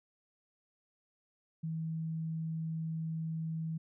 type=tone; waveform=sine; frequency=161.2 Hz; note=E3; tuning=38 cents flat; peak=-34 dBFS; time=1.63-3.78 s; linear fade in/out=10 ms; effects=none